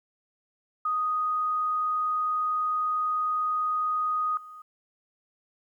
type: tone with level steps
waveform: sine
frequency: 1244.5 Hz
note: D#6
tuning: in tune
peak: -24 / -42 dBFS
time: 0.85-4.62 s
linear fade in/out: 5 ms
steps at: 4.37 s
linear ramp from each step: 2 ms
effects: 11-bit